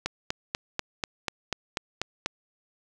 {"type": "click train", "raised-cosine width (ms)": 0.2, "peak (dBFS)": -10, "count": 10, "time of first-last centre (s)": [0.06, 2.26], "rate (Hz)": 4.09, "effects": []}